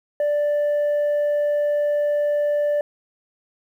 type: tone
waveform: sine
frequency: 587.3 Hz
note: D5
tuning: in tune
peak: -15 dBFS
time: 0.2-2.81 s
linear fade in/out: 2 ms
effects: tanh soft clip ceiling -17 dBFS + 9-bit